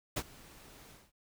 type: noise with ADSR envelope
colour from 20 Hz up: pink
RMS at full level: -33 dBFS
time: 0.16-1.12 s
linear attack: 10 ms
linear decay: 56 ms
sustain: -22 dB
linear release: 210 ms
effects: none